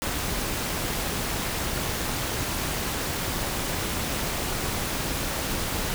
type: noise with amplitude modulation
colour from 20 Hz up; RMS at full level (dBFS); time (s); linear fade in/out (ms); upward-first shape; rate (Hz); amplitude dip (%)
pink; -26; 0.02-5.94; 0; sine; 230; 55
effects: none